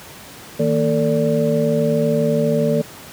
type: tone cluster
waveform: sine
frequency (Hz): 158.8 / 231.3 / 447.1 / 580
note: D#3 / A#3 / A4 / D5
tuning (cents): +36 / -13 / +28 / -22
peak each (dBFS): -20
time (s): 0.59-2.82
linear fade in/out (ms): 10
effects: pink hiss -38 dBFS RMS until 3.12 s + high-pass 100 Hz 12 dB/octave